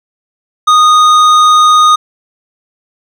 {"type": "tone with hard clipping", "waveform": "sine", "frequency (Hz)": 1237, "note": "D#6", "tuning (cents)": -10, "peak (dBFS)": -5, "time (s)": [0.67, 1.96], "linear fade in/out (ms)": 10, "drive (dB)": 10, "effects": []}